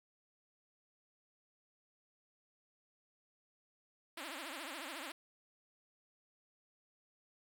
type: tone with vibrato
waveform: 5% pulse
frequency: 300.5 Hz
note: D4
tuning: 40 cents sharp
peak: -32 dBFS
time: 4.17-5.12 s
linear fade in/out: 5 ms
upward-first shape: triangle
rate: 14 Hz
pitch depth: 280 cents each way
effects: none